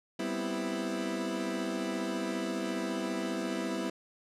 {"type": "chord", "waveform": "30% pulse", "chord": "C major seventh", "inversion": "second", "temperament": "equal", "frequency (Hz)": [196, 246.9, 261.6, 329.6], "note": ["G3", "B3", "C4", "E4"], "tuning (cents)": [0, 0, 0, 0], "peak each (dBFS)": [-35, -35, -38, -33], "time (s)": [0.19, 3.9], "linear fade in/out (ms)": 5, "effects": ["low-pass 9000 Hz 12 dB/octave"]}